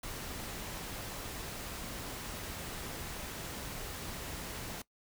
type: noise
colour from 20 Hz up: pink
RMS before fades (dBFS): -42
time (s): 0.03-4.82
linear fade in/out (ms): 5
effects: noise-tail reverb RT60 0.1 s tail -20 dB re dry